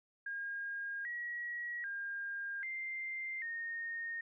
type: tone with pitch steps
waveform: sine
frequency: 1621 / 1913 / 1609 / 2092 / 1846 Hz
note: G#6 / A#6 / G6 / C7 / A#6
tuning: -42 / +44 / +45 / -1 / -17 cents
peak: -38 dBFS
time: 0.26-4.21 s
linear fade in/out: 5 ms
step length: 790 ms
effects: none